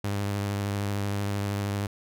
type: tone with vibrato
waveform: sawtooth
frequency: 100.9 Hz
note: G#2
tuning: 49 cents flat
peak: -23 dBFS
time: 0.04-1.87 s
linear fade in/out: 5 ms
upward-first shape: triangle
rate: 13 Hz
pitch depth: 27 cents each way
effects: none